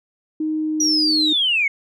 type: tone with pitch glide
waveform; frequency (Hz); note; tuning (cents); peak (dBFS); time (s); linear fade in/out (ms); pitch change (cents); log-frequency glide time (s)
sine; 311.1 to 307; D#4 to D#4; 0 to -23; -19; 0.4-1.33; 5; -23; 0.57-1.18
type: linear sweep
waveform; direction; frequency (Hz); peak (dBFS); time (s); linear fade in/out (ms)
sine; down; 5840 to 2145; -15; 0.8-1.68; 5
effects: tanh soft clip ceiling -8 dBFS